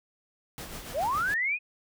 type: noise with tremolo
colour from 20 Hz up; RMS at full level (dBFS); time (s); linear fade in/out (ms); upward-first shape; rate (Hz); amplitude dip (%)
pink; -39; 0.58-1.34; 0; sine; 7.1; 45
type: linear sweep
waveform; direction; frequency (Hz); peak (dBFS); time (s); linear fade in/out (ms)
sine; up; 466.2 to 2543; -25; 0.93-1.59; 50
effects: none